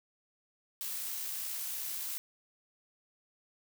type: noise with amplitude modulation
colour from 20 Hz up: blue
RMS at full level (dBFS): -37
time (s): 0.81-2.18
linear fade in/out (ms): 0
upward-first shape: sine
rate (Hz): 62.8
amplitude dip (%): 25
effects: none